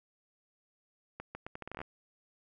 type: accelerating click train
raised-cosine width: 0.5 ms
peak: -26 dBFS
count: 12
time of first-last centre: 1.2-1.815 s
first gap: 150 ms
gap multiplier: 0.77
effects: none